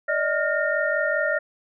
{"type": "tone cluster", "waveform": "sine", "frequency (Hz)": [585, 630, 1413, 1833], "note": ["D5", "D#5", "F6", "A#6"], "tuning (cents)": [-7, 21, 20, -30], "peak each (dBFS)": -26, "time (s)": [0.08, 1.39], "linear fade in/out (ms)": 10, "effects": []}